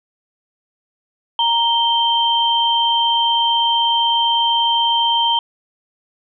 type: tone pair together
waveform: sine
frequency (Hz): 932.3 / 3136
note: A#5 / G7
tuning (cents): 0 / 0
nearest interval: octave + major sixth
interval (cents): 2100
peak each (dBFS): -16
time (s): 1.39-5.39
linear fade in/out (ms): 2
effects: none